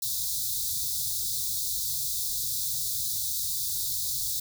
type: band-stop noise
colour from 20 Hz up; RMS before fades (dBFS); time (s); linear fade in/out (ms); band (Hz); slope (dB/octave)
white; -30; 0.02-4.4; 5; 150 to 3600; 96
effects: none